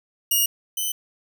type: tone pair in turn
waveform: 5% pulse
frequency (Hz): 2870 / 3031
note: F7 / F#7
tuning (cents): +47 / +41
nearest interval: minor second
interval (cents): 94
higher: second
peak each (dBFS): -9 / -15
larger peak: first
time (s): 0.31-0.46 / 0.77-0.92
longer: neither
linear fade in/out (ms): 5
effects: none